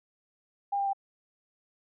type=tone with pitch steps; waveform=sine; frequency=803 / 795.2 / 787.4 Hz; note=G5 / G5 / G5; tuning=+41 / +25 / +8 cents; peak=-26 dBFS; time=0.72-0.933 s; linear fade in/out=10 ms; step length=71 ms; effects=none